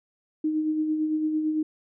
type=tone with tremolo; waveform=sine; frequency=310 Hz; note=D#4; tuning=6 cents flat; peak=-21 dBFS; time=0.44-1.63 s; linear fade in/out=5 ms; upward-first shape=sine; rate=8.9 Hz; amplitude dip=40%; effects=none